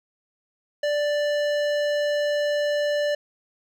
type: tone with hard clipping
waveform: sine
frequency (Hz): 587.3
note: D5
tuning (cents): 0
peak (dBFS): -23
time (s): 0.83-3.15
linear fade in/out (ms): 5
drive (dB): 15
effects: none